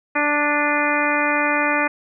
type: harmonic tone with a mistuned harmonic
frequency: 293.7 Hz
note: D4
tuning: in tune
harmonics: 1 / 2 / 3 / 4 / 5 / 6 / 7 / 8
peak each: -25 / -25 / -25 / -25 / -25 / -25 / -25 / -25 dBFS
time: 0.15-1.88 s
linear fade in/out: 10 ms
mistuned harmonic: 8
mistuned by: +60 cents
effects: none